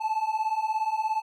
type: beating tone pair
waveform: triangle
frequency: 861 / 878 Hz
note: A5 / A5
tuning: -38 / -4 cents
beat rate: 17 Hz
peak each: -27 / -25 dBFS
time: 0-1.22 s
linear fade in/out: 20 ms
effects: none